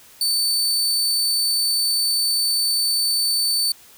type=tone; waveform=sawtooth; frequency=4535 Hz; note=C#8; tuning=39 cents sharp; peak=-15 dBFS; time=0.21-3.72 s; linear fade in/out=2 ms; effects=white hiss -48 dBFS RMS until 3.97 s